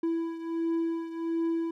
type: beating tone pair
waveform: triangle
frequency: 330.8 / 332.2 Hz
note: E4 / E4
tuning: +6 / +13 cents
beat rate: 1.4 Hz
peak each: -27 / -32 dBFS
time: 0.03-1.71 s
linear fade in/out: 5 ms
effects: none